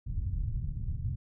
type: low-pass noise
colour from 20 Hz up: white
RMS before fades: -33 dBFS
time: 0.06-1.16 s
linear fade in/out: 10 ms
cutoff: 110 Hz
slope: 24 dB/octave
effects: none